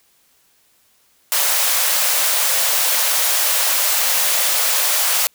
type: high-pass noise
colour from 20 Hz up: white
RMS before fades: -17 dBFS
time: 1.32-5.27 s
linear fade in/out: 0 ms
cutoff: 480 Hz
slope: 96 dB/octave
effects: white hiss -58 dBFS RMS until 5.34 s